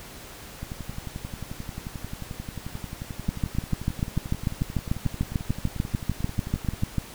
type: two click trains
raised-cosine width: 5 ms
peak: -21 / -11 dBFS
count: 71 / 26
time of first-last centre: 0.63-6.825 / 3.29-6.983 s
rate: 11.3 / 6.77 Hz
effects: pink hiss -43 dBFS RMS until 7.14 s